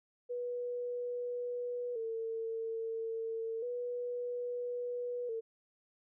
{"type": "tone with vibrato", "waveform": "sine", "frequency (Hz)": 469.4, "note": "A#4", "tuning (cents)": 12, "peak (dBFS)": -35, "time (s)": [0.29, 5.41], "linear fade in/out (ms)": 20, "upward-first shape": "square", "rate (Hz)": 0.3, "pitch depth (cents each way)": 67, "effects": []}